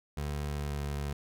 25% pulse tone with pitch glide, 73.1 to 71.72 Hz, D2 to D2, -7 to -40 cents, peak -29 dBFS, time 0.17-1.13 s, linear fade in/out 5 ms, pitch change -33 cents, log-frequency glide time 0.53-0.78 s, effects none

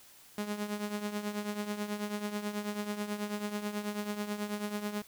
sawtooth tone with tremolo, 207.7 Hz, G#3, in tune, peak -27 dBFS, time 0.38-5.02 s, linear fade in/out 2 ms, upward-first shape triangle, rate 9.2 Hz, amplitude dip 75%, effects white hiss -57 dBFS RMS until 5.07 s

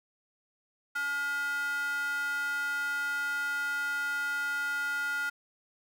square tone with high-pass filter, 284.4 Hz, C#4, 45 cents sharp, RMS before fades -32 dBFS, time 0.95-5.3 s, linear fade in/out 10 ms, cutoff 1400 Hz, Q 6.3, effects none

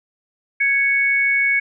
sine tone pair together, 1661.2 / 2217 Hz, G#6 / C#7, 0 / 0 cents, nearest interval perfect fourth, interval 500 cents, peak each -22 / -15 dBFS, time 0.6-1.6 s, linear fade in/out 10 ms, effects none

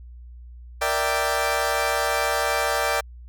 20% pulse chord, E half-diminished seventh, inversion second, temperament equal, 466.2 / 587.3 / 659.3 / 784 Hz, Bb4 / D5 / E5 / G5, 0 / 0 / 0 / 0 cents, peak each -24 / -20 / -24 / -21 dBFS, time 0.81-3.01 s, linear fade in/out 10 ms, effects added 60 Hz sine -39 dBFS peak until 3.28 s

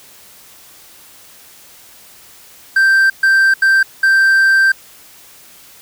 triangle tone bursts at uneven times, 1568 Hz, G6, in tune, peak -6 dBFS, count 4, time 2.76-3.1 / 3.23-3.54 / 3.62-3.83 / 4.03-4.72 s, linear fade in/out 5 ms, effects white hiss -42 dBFS RMS until 5.81 s

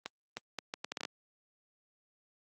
accelerating click train, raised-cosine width 0.2 ms, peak -19 dBFS, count 10, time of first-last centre 0.06-1.052 s, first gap 310 ms, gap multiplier 0.7, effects high-pass 200 Hz 12 dB/octave + Opus 32 kbps

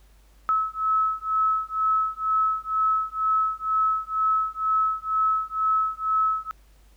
sine beating tone pair, 1294 / 1296.1 Hz, E6 / E6, -32 / -30 cents, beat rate 2.1 Hz, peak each -24 dBFS, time 0.49-6.51 s, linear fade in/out 0 ms, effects added 50 Hz sine -52 dBFS peak until 6.96 s + pink hiss -62 dBFS RMS until 6.96 s

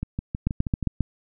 two click trains, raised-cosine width 5 ms, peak -9 / -15 dBFS, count 5 / 6, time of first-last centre 0.47-1.007 / 0.03-0.827 s, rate 7.45 / 6.27 Hz, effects none

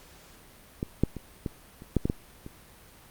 clicks, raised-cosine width 3 ms, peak -16 / -8 / -23 / -17 / -30 / -9 / -13 / -13 / -26 dBFS, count 9, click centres 0.829 / 1.036 / 1.167 / 1.462 / 1.821 / 1.967 / 2.055 / 2.099 / 2.464 s, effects pink hiss -53 dBFS RMS until 3.1 s + Opus 48 kbps

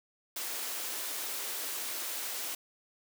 white high-pass noise, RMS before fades -37 dBFS, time 0.36-2.55 s, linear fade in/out 5 ms, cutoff 280 Hz, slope 24 dB/octave, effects none

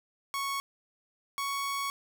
sawtooth tone pair in turn, 1107 / 1113.4 Hz, C#6 / C#6, -3 / +7 cents, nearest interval unison, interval 10 cents, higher second, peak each -27 dBFS, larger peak neither, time 0.34-0.6 / 1.38-1.9 s, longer second, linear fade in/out 0 ms, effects none

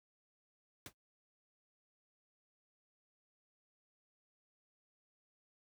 pink noise with exponential decay, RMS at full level -42 dBFS, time 0.86-0.93 s, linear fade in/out 2 ms, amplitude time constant 15 ms, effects noise-tail reverb RT60 0.1 s tail -19 dB re dry + high-pass 60 Hz 12 dB/octave

